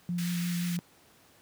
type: tone with vibrato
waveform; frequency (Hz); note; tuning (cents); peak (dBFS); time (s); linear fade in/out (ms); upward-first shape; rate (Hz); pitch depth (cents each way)
sine; 174.61; F3; 0; -28; 0.09-0.79; 0; triangle; 5.8; 18
type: high-pass noise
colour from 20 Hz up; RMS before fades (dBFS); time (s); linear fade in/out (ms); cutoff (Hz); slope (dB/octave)
pink; -41; 0.18-0.77; 5; 1600; 24
effects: pink hiss -60 dBFS RMS until 1.41 s + high-pass 100 Hz 12 dB/octave